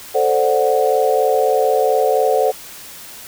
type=chord; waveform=sine; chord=D dominant seventh; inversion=second; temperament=equal; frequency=440 / 523.3 / 587.3 / 740 Hz; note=A4 / C5 / D5 / F#5; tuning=0 / 0 / 0 / 0 cents; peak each=-17 / -17 / -21 / -18 dBFS; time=0.14-2.52 s; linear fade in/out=20 ms; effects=white hiss -36 dBFS RMS until 3.27 s